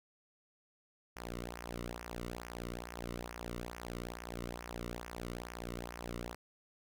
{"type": "tone with flanger", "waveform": "sawtooth", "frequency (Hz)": 59.3, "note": "A#1", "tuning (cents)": 30, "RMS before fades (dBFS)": -44, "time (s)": [1.16, 6.35], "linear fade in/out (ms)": 5, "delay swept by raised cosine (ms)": [0.24, 1.24], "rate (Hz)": 2.3, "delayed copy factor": -0.8, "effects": []}